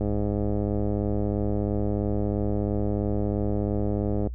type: click train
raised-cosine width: 2 ms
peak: -15 dBFS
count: 440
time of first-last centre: 0.01-4.272 s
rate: 103 Hz
effects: noise-tail reverb RT60 0.1 s tail -20 dB re dry + added 60 Hz sine -31 dBFS peak until 4.34 s